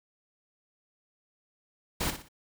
pink noise with echo, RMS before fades -30 dBFS, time 2-2.11 s, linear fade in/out 10 ms, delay 59 ms, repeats 3, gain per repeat -9 dB, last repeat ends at 2.287 s, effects none

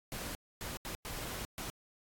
pink noise bursts at uneven times, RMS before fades -41 dBFS, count 5, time 0.12-0.35 / 0.61-0.77 / 0.85-0.95 / 1.05-1.45 / 1.58-1.7 s, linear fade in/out 0 ms, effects AAC 64 kbps

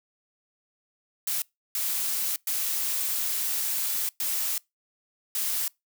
blue noise bursts at uneven times, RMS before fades -28 dBFS, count 5, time 1.27-1.42 / 1.75-2.36 / 2.47-4.09 / 4.2-4.58 / 5.35-5.68 s, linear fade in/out 2 ms, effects noise-tail reverb RT60 0.2 s tail -25 dB re dry

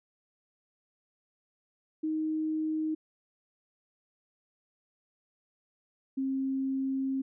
sine tone pair in turn, 312.8 / 267.5 Hz, D#4 / C4, +9 / +38 cents, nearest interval minor third, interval 271 cents, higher first, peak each -28 dBFS, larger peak neither, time 2.03-2.95 / 6.17-7.22 s, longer second, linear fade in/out 10 ms, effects none

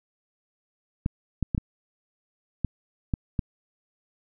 clicks, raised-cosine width 5 ms, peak -12 dBFS, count 7, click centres 1.061 / 1.427 / 1.548 / 1.579 / 2.647 / 3.138 / 3.392 s, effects none

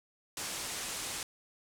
white low-pass noise, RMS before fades -39 dBFS, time 0.37-1.23 s, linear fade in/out 2 ms, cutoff 10000 Hz, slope 24 dB/octave, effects none

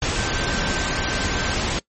sine tone in noise, 1556 Hz, G6, 13 cents flat, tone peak -30 dBFS, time 0.16-1.55 s, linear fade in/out 2 ms, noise pink, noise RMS -23 dBFS, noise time 0.02-1.79 s, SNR -10 dB, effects noise-tail reverb RT60 0.1 s tail -21 dB re dry + MP3 32 kbps

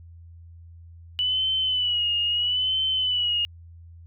sine tone with vibrato, 2960 Hz, F#7, in tune, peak -21 dBFS, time 1.19-3.45 s, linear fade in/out 0 ms, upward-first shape sine, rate 0.76 Hz, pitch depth 67 cents each way, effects added 84 Hz sine -43 dBFS peak until 4.06 s

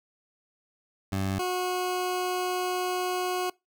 20% pulse tone pair in turn, 96.4 / 364 Hz, G2 / F#4, -28 / -28 cents, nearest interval octave + major seventh, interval 2300 cents, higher second, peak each -22 dBFS, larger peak neither, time 1.12-1.39 / 1.39-3.5 s, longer second, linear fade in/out 5 ms, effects noise-tail reverb RT60 0.2 s tail -23 dB re dry

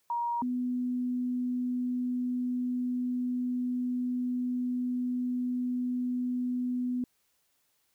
sine tone pair in turn, 946 / 248.6 Hz, A#5 / B3, +25 / +12 cents, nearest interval octave + major seventh, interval 2313 cents, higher first, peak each -28 dBFS, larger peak neither, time 0.1-0.42 / 0.42-7.04 s, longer second, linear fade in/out 2 ms, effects white hiss -73 dBFS RMS until 7.94 s

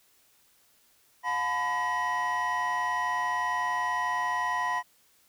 triangle tone cluster, 717 / 871 / 1002 / 1904 Hz, F5 / A5 / B5 / A#6, +45 / -18 / +25 / +36 cents, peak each -33 / -34 / -26 / -30 dBFS, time 1.23-4.83 s, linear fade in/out 50 ms, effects tanh soft clip ceiling -18 dBFS + white hiss -64 dBFS RMS until 5.28 s

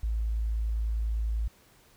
sine tone, 55 Hz, A1, in tune, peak -26 dBFS, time 0.03-1.48 s, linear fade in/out 5 ms, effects pink hiss -60 dBFS RMS until 1.96 s

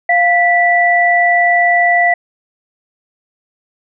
sine tone pair together, 698.6 / 1968 Hz, F5 / B6, 0 / -7 cents, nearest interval octave + tritone, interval 1793 cents, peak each -11 dBFS, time 0.09-2.14 s, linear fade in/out 5 ms, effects none

